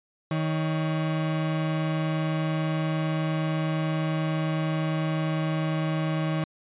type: tone pair together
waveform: 35% pulse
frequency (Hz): 157.7 / 562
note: D#3 / C#5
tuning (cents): +24 / +24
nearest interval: octave + minor seventh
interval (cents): 2200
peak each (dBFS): -23 / -34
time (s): 0.31-6.44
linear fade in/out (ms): 2
effects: resampled to 8000 Hz